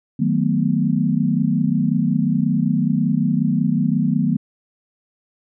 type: chord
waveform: sine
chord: B dominant seventh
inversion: first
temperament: equal with one note detuned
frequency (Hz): 155.56 / 185 / 221.5 / 246.9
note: D#3 / F#3 / A3 / B3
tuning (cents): 0 / 0 / +12 / 0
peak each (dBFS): -21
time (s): 0.19-4.37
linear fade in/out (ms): 10
effects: none